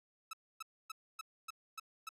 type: tone bursts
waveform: sawtooth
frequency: 1303 Hz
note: E6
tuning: 20 cents flat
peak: -38 dBFS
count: 7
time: 0.31-2.091 s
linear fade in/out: 5 ms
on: 23 ms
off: 270 ms
effects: resampled to 32000 Hz + 13-bit